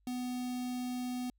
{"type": "tone with notch filter", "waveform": "square", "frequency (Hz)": 249.1, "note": "B3", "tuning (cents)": 15, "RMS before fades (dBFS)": -37, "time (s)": [0.07, 1.3], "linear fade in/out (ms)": 2, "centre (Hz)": 1500, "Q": 0.86, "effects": ["added 50 Hz sine -68 dBFS peak until 1.38 s"]}